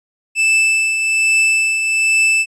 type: tone with tremolo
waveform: 45% pulse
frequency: 2637 Hz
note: E7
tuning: in tune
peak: -10 dBFS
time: 0.35-2.46 s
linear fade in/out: 50 ms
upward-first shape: triangle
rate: 1.2 Hz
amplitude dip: 50%
effects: resampled to 22050 Hz

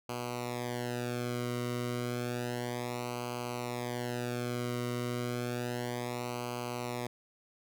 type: tone with flanger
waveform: sawtooth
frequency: 121.8 Hz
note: B2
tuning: 24 cents flat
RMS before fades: -36 dBFS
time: 0.09-7.07 s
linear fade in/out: 5 ms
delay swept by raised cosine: 0.55 to 1.19 ms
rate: 0.31 Hz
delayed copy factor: -1
effects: none

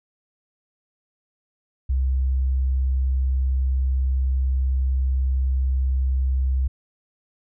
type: tone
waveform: sine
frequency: 65.41 Hz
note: C2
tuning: in tune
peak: -18 dBFS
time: 1.89-6.68 s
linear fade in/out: 10 ms
effects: none

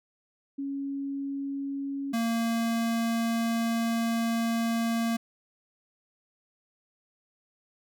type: tone pair in turn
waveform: sine / square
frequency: 277.2 / 229.8 Hz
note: C#4 / A#3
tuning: 0 / -25 cents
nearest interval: minor third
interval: 325 cents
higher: first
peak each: -30 / -26 dBFS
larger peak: second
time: 0.58-2.13 / 2.13-5.17 s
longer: second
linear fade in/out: 10 ms
effects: none

